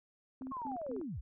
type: tone bursts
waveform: sine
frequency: 261.6 Hz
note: C4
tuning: in tune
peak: -40 dBFS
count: 3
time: 0.41-1 s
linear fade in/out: 2 ms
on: 110 ms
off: 130 ms
type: click train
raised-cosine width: 1 ms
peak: -38 dBFS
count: 13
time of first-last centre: 0.42-1.014 s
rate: 20.2 Hz
type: linear sweep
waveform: sine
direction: down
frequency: 1108.7 to 36.71 Hz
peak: -38 dBFS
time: 0.51-1.21 s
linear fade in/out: 10 ms
effects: none